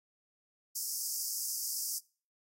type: high-pass noise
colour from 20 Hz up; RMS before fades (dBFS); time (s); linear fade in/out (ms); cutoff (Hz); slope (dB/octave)
pink; -36; 0.75-1.99; 10; 4900; 96
effects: noise-tail reverb RT60 0.4 s tail -24 dB re dry + AAC 48 kbps